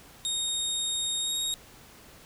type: tone with pitch glide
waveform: 25% pulse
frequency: 3718 to 3753 Hz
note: A#7 to A#7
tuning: -5 to +11 cents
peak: -23 dBFS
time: 0.25-1.54 s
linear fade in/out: 0 ms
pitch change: +16 cents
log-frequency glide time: 1.21-1.31 s
effects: pink hiss -52 dBFS RMS until 2.25 s